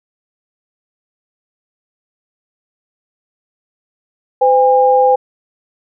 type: tone pair together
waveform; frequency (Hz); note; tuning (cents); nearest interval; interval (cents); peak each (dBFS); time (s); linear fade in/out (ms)
sine; 510.3 / 810; C5 / G#5; -43 / -43; minor sixth; 800; -10; 4.41-5.16; 10
effects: none